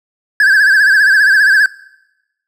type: tone with vibrato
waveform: triangle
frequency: 1629 Hz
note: G#6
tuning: 34 cents flat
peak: -4 dBFS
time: 0.4-1.66 s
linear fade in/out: 2 ms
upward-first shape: sine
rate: 15 Hz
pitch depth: 100 cents each way
effects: noise-tail reverb RT60 0.9 s tail -20 dB re dry